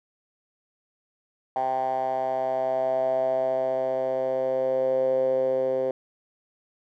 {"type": "tone with band-pass filter sweep", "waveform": "10% pulse", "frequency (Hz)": 130.7, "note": "C3", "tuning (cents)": -1, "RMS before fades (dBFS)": -25, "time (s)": [1.56, 5.91], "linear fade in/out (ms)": 2, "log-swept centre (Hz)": [780, 480], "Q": 7.3, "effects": []}